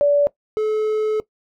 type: tone pair in turn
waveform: sine / triangle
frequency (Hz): 577 / 431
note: D5 / A4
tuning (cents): -31 / -36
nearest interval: perfect fourth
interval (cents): 505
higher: first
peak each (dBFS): -12 / -15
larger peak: first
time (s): 0.01-0.27 / 0.57-1.2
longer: second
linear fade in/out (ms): 0
effects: noise-tail reverb RT60 0.1 s tail -19 dB re dry